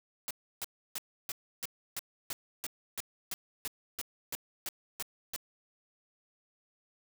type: noise bursts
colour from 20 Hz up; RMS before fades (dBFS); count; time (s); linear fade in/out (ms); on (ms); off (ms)
white; -37; 16; 0.28-5.362; 0; 27; 310
effects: none